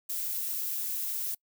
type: noise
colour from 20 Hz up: violet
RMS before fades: -33 dBFS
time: 0.09-1.35 s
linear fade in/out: 10 ms
effects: noise-tail reverb RT60 0.1 s tail -26 dB re dry